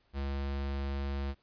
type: tone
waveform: square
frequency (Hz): 69.3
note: C#2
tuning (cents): 0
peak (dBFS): -33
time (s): 0.13-1.35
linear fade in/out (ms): 50
effects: pink hiss -71 dBFS RMS until 1.42 s + resampled to 11025 Hz